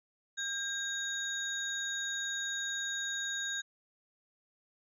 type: tone cluster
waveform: sine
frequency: 1606 / 3769 / 6740 Hz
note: G6 / A#7 / G#8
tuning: +41 / +18 / +25 cents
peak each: -36 / -38 / -39 dBFS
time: 0.37-3.62 s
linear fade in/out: 20 ms
effects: tanh soft clip ceiling -25 dBFS